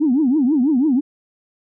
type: tone with vibrato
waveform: sine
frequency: 277.2 Hz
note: C#4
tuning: in tune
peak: -12 dBFS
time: 0-1.01 s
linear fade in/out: 20 ms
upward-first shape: triangle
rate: 6.1 Hz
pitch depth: 300 cents each way
effects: tanh soft clip ceiling -8 dBFS